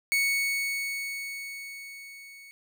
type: tone with level ramp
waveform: 40% pulse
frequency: 2220 Hz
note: C#7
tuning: 2 cents sharp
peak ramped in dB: -21 to -46 dBFS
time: 0.12-2.51 s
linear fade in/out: 0 ms
effects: none